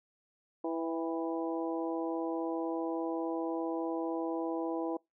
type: harmonic tone with a mistuned harmonic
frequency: 164.81 Hz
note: E3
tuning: in tune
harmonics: 2 / 3 / 4 / 5 / 6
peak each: -34 / -38 / -40 / -42 / -44 dBFS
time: 0.64-4.97 s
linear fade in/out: 5 ms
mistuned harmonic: 5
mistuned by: -35 cents
effects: noise-tail reverb RT60 0.2 s tail -26 dB re dry